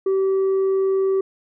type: tone with tanh clipping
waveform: sine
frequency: 385.1 Hz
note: G4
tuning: 31 cents flat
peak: -17 dBFS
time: 0.06-1.21 s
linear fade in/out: 5 ms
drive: 2 dB
effects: none